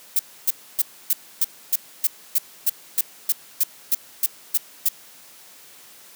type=noise bursts; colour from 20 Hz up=violet; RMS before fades=-18 dBFS; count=16; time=0.16-4.888 s; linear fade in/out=5 ms; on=33 ms; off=280 ms; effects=white hiss -47 dBFS RMS until 6.15 s + high-pass 150 Hz 12 dB/octave